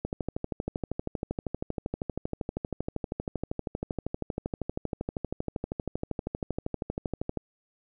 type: click train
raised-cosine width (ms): 2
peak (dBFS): -17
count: 94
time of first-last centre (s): 0.05-7.373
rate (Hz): 12.7
effects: none